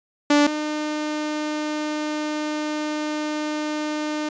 sawtooth tone pair in turn, 292.2 / 303 Hz, D4 / D#4, -9 / -46 cents, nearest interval minor second, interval 63 cents, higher second, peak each -10 / -20 dBFS, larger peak first, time 0.3-0.47 / 0.47-4.29 s, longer second, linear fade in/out 5 ms, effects resampled to 16000 Hz

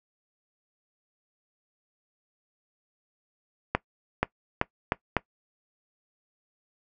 accelerating click train, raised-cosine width 0.5 ms, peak -7 dBFS, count 5, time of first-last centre 3.75-5.167 s, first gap 480 ms, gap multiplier 0.8, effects noise-tail reverb RT60 0.1 s tail -20 dB re dry

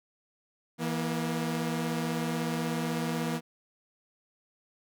sawtooth tone pair together, 164 / 237.9 Hz, E3 / A#3, -9 / +35 cents, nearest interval tritone, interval 644 cents, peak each -28 dBFS, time 0.78-3.41 s, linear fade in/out 50 ms, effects none

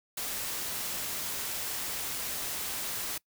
white noise, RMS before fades -35 dBFS, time 0.17-3.18 s, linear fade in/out 5 ms, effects noise-tail reverb RT60 0.1 s tail -23 dB re dry

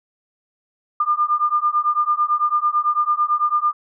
sine beating tone pair, 1200 / 1209 Hz, D6 / D6, +37 / +50 cents, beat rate 9 Hz, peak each -19 dBFS, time 1-3.73 s, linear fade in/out 5 ms, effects none

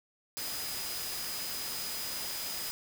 sine tone in noise, 4975 Hz, D#8, 1 cent flat, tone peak -41 dBFS, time 0.37-2.71 s, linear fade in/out 0 ms, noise white, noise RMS -38 dBFS, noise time 0.37-2.71 s, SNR -6 dB, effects none

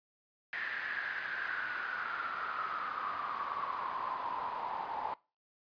pink noise with band-pass filter sweep, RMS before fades -38 dBFS, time 0.53-5.14 s, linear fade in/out 0 ms, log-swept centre 1800 to 870 Hz, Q 8.6, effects noise-tail reverb RT60 0.3 s tail -21 dB re dry + resampled to 11025 Hz

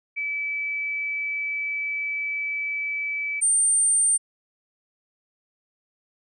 sine tone pair in turn, 2303 / 8839 Hz, D7 / C#9, -34 / -6 cents, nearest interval octave + major seventh, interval 2328 cents, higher second, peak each -25 / -17 dBFS, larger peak second, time 0.16-3.41 / 3.41-4.18 s, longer first, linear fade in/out 20 ms, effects none

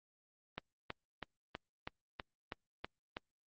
click train, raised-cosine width 0.3 ms, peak -23 dBFS, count 9, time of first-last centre 0.58-3.169 s, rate 3.09 Hz, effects low-pass 4000 Hz 12 dB/octave + Opus 24 kbps

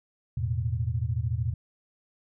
sine chord, E suspended fourth, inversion none, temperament equal, 82.41 / 110 / 123.47 Hz, E2 / A2 / B2, 0 / 0 / 0 cents, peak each -31 / -29 / -30 dBFS, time 0.37-1.54 s, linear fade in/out 5 ms, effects none

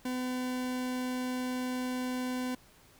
40% pulse tone, 252.7 Hz, B3, 40 cents sharp, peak -31 dBFS, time 0.05-2.55 s, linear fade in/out 5 ms, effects pink hiss -60 dBFS RMS until 2.99 s

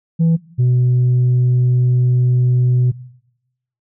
sine tone pair in turn, 164.81 / 124.69 Hz, E3 / B2, 0 / +17 cents, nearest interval perfect fourth, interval 483 cents, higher first, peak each -8 dBFS, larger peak neither, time 0.19-0.37 / 0.58-2.92 s, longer second, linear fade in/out 20 ms, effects noise-tail reverb RT60 0.9 s tail -21 dB re dry + tanh soft clip ceiling -9 dBFS

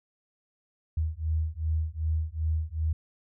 sine beating tone pair, 78 / 80.6 Hz, D#2 / E2, +5 / -38 cents, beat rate 2.6 Hz, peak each -29 dBFS, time 0.97-2.93 s, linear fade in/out 5 ms, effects none

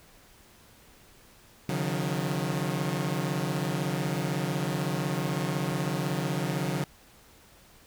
sawtooth tone cluster, 138.4 / 154.4 / 180.2 Hz, C#3 / D#3 / F#3, -2 / -13 / -45 cents, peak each -28 dBFS, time 1.69-6.84 s, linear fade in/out 2 ms, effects pink hiss -56 dBFS RMS until 7.86 s

